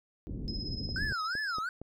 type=low-pass noise; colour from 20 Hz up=pink; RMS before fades=-37 dBFS; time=0.27-1.13 s; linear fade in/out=0 ms; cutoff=320 Hz; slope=24 dB/octave
type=tone with tremolo; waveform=sine; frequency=5110 Hz; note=D#8; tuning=45 cents sharp; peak=-36 dBFS; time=0.48-1.59 s; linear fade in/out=0 ms; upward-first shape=sine; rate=17 Hz; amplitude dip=65%
type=click train; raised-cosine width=2 ms; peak=-29 dBFS; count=5; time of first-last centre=0.89-1.816 s; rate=4.32 Hz
type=tone with vibrato; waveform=triangle; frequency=1480 Hz; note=F#6; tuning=in tune; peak=-30 dBFS; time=0.96-1.69 s; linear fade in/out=2 ms; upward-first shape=sine; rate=2.8 Hz; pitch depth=280 cents each way
effects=none